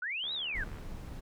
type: linear two-way sweep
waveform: sine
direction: up then down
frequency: 1396.9 to 3951 to 1474 Hz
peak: -33 dBFS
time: 0.02-0.64 s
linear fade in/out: 5 ms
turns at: 0.33 s
type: click train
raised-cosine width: 0.5 ms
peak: -37 dBFS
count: 41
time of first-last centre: 0.24-0.785 s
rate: 73.4 Hz
type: noise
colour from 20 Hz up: brown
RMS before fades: -41 dBFS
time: 0.54-1.21 s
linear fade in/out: 20 ms
effects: none